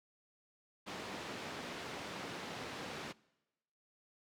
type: band-pass noise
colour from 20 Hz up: pink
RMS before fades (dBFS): -45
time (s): 0.86-3.13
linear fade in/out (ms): 20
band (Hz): 180 to 4400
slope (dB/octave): 12
effects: noise-tail reverb RT60 1.0 s tail -23 dB re dry